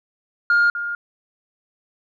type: tone with echo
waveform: sine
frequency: 1414 Hz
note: F6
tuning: 21 cents sharp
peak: -11 dBFS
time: 0.5-0.7 s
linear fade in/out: 2 ms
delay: 250 ms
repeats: 1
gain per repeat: -12 dB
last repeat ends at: 0.95 s
effects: tanh soft clip ceiling -11 dBFS